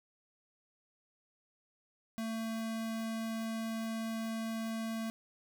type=tone; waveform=square; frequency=224.4 Hz; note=A3; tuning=34 cents sharp; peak=-36 dBFS; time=2.18-5.1 s; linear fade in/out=0 ms; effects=none